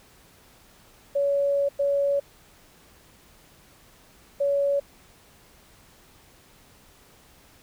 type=tone bursts at uneven times; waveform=sine; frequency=563 Hz; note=C#5; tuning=27 cents sharp; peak=-20 dBFS; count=3; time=1.15-1.69 / 1.79-2.2 / 4.4-4.8 s; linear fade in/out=10 ms; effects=pink hiss -55 dBFS RMS until 7.62 s